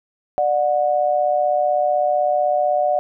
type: tone pair together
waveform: sine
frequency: 594.1 / 730 Hz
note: D5 / F#5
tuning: +20 / -24 cents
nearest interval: major third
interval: 356 cents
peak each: -18 dBFS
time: 0.38-2.99 s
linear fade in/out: 0 ms
effects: none